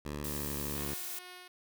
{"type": "tone with pitch glide", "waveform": "10% pulse", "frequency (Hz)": [73.42, 72.08], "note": ["D2", "D2"], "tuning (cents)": [0, -32], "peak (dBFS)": -29, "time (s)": [0.05, 0.94], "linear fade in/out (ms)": 5, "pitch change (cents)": -32, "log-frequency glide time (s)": [0.27, 0.5]}
{"type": "noise", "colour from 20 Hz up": "blue", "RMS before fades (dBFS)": -40, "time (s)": [0.24, 1.19], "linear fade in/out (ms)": 5}
{"type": "tone with tremolo", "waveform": "5% pulse", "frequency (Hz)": 362, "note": "F#4", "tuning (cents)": -38, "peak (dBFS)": -35, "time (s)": [0.75, 1.48], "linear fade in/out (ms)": 5, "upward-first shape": "sine", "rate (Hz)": 2.3, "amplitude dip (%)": 40}
{"effects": []}